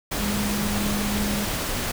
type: tone in noise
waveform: sine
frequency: 205.5 Hz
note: G#3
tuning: 18 cents flat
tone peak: -25 dBFS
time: 0.19-1.45 s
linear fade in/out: 10 ms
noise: pink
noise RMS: -27 dBFS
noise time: 0.11-1.92 s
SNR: -1 dB
effects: none